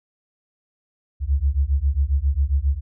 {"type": "beating tone pair", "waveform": "sine", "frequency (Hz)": [66.2, 73.6], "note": ["C2", "D2"], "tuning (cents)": [21, 4], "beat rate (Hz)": 7.4, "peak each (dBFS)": -20, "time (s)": [1.2, 2.81], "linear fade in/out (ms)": 50, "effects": []}